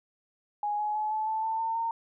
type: tone with pitch steps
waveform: sine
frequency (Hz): 830.6 / 842.2 / 854 / 865.9 / 878 / 890.2 / 902.6 / 915.2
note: G#5 / G#5 / G#5 / A5 / A5 / A5 / A5 / A#5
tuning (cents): 0 / +24 / +48 / -28 / -4 / +20 / +44 / -32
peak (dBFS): -27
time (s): 0.63-1.91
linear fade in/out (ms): 2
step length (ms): 160
effects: none